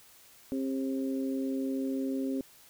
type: harmonic tone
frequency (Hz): 133.6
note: C3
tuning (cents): +36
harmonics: 2 / 3 / 4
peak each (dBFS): -30 / -38 / -41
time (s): 0.52-2.41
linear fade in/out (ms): 0
effects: white hiss -57 dBFS RMS until 2.69 s